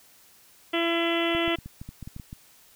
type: harmonic tone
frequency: 336.2 Hz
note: E4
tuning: 34 cents sharp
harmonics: 1 / 2 / 3 / 4 / 5 / 6 / 7 / 8 / 9 / 10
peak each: -26 / -30 / -38 / -34 / -41 / -32 / -39 / -34 / -33 / -36 dBFS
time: 0.73-1.56 s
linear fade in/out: 10 ms
type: clicks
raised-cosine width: 5 ms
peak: -26 dBFS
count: 11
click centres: 1.35 / 1.479 / 1.587 / 1.66 / 1.815 / 1.89 / 2.027 / 2.075 / 2.164 / 2.198 / 2.329 s
effects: white hiss -56 dBFS RMS until 2.75 s